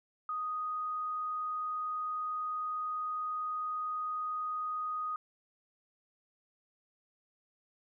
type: tone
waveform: sine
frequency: 1244.5 Hz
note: D#6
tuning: in tune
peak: -33 dBFS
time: 0.29-5.16 s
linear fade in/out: 2 ms
effects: none